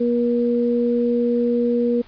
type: tone pair together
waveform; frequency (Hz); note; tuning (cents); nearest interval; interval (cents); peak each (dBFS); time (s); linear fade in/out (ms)
sine; 239.2 / 478.5; A#3 / A#4; +45 / +45; octave; 1200; -19; 0-2.02; 10
effects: pink hiss -49 dBFS RMS until 2.07 s + resampled to 11025 Hz